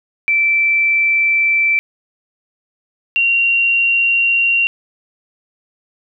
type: tone pair in turn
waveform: sine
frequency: 2332 / 2757 Hz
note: D7 / F7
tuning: -13 / -23 cents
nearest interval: minor third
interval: 290 cents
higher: second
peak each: -11 dBFS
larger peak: neither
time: 0.28-1.79 / 3.16-4.67 s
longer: neither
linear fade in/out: 0 ms
effects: none